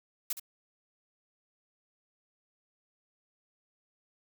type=noise with echo; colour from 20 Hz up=blue; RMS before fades=-32 dBFS; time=0.3-0.33 s; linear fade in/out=5 ms; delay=68 ms; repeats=1; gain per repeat=-10 dB; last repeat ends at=0.398 s; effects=none